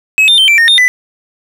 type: tone with pitch steps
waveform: triangle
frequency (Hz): 2564 / 3602 / 3115 / 2343 / 1841 / 3651 / 1996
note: E7 / A7 / G7 / D7 / A#6 / A#7 / B6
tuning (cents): -49 / +40 / -12 / -5 / -22 / -37 / +18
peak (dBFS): -3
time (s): 0.18-0.88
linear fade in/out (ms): 0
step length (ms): 100
effects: none